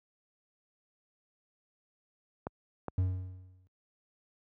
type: clicks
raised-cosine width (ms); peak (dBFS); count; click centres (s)
1; -21; 2; 2.469 / 2.883
type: tone with exponential decay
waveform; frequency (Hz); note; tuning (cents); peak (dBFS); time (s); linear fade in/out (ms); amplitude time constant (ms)
triangle; 92.5; F#2; 0; -21; 2.98-3.67; 0; 150
effects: high-pass 60 Hz 12 dB/octave